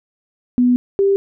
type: tone pair in turn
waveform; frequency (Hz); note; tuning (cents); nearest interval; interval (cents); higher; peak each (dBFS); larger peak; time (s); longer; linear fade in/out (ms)
sine; 246.9 / 394.7; B3 / G4; 0 / +12; minor sixth; 812; second; -10 / -11; first; 0.58-0.76 / 0.99-1.16; first; 0
effects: none